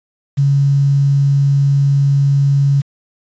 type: tone with quantisation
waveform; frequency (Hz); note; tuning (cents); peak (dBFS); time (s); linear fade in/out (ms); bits
sine; 139.8; C#3; +15; -9; 0.37-2.82; 20; 6
effects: resampled to 16000 Hz